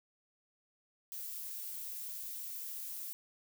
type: noise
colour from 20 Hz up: violet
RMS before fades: -43 dBFS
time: 1.12-3.13 s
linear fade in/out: 0 ms
effects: none